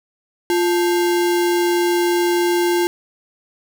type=tone with sample-and-hold; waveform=sine; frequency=349.2 Hz; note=F4; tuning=in tune; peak=-14 dBFS; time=0.5-2.87 s; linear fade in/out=0 ms; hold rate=1225 Hz; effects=none